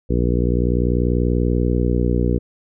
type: harmonic tone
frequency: 60.3 Hz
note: B1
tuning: 41 cents flat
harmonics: 1 / 2 / 3 / 4 / 5 / 6 / 7 / 8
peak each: -19 / -22 / -24 / -25 / -26 / -27 / -27 / -28 dBFS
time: 0.09-2.39 s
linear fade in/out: 20 ms
effects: none